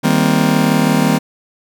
40% pulse chord, C minor seventh, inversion first, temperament just, 156.98 / 196.22 / 235.5 / 261.6 Hz, Eb3 / G3 / Bb3 / C4, +16 / +2 / +18 / 0 cents, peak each -16 dBFS, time 0.03-1.19 s, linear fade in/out 20 ms, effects none

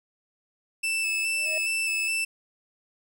40% pulse tone with vibrato, 2637 Hz, E7, in tune, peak -24 dBFS, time 0.83-2.25 s, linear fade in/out 10 ms, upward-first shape square, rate 2.4 Hz, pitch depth 14 cents each way
triangle tone with exponential growth, 622.3 Hz, D#5, in tune, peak -28 dBFS, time 1.22-1.58 s, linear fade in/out 2 ms, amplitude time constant 78 ms
effects none

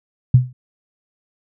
sine tone with exponential decay, 125.9 Hz, B2, 34 cents sharp, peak -3 dBFS, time 0.34-0.53 s, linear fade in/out 5 ms, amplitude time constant 41 ms, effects none

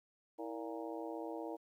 harmonic tone with a mistuned harmonic, 116.54 Hz, A#2, in tune, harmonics 3 / 4 / 5 / 6 / 7 / 8, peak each -44 / -46 / -48 / -50 / -51 / -52 dBFS, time 0.38-1.57 s, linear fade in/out 20 ms, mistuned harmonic 3, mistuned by -120 cents, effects 12-bit

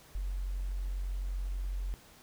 sine tone, 46 Hz, F#1, 9 cents flat, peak -32 dBFS, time 0.15-1.94 s, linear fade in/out 0 ms, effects pink hiss -57 dBFS RMS until 2.22 s

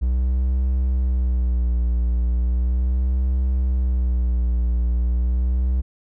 triangle tone with vibrato, 61.74 Hz, B1, in tune, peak -15 dBFS, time 0.01-5.82 s, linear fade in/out 20 ms, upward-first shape sine, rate 0.37 Hz, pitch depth 65 cents each way, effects none

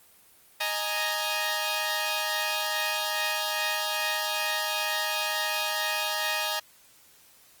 10% pulse chord, D# suspended fourth, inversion none, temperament equal, 622.3 / 830.6 / 932.3 Hz, D#5 / G#5 / A#5, 0 / 0 / 0 cents, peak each -23 dBFS, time 0.6-6.6 s, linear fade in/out 10 ms, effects white hiss -57 dBFS RMS until 7.6 s + Opus 32 kbps

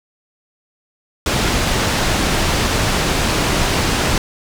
pink low-pass noise, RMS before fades -17 dBFS, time 1.26-4.18 s, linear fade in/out 2 ms, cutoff 7300 Hz, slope 12 dB/octave, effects none

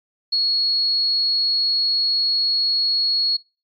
sine tone, 4334 Hz, C#8, 40 cents flat, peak -16 dBFS, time 0.32-3.37 s, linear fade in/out 10 ms, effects noise-tail reverb RT60 0.3 s tail -24 dB re dry + MP3 64 kbps

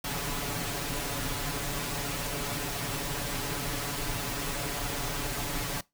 pink noise with comb filter, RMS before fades -33 dBFS, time 0.04-5.81 s, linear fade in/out 5 ms, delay 7 ms, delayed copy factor +0.95, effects noise-tail reverb RT60 0.2 s tail -21 dB re dry

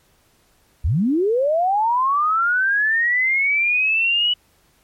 sine linear sweep, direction up, 56 to 2960 Hz, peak -15 dBFS, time 0.84-4.34 s, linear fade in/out 10 ms, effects pink hiss -59 dBFS RMS until 4.83 s + MP3 64 kbps

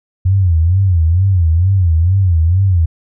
sine tone with vibrato, 88.6 Hz, F2, 25 cents sharp, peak -8 dBFS, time 0.25-2.86 s, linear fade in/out 10 ms, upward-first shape sine, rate 2.2 Hz, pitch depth 180 cents each way, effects none

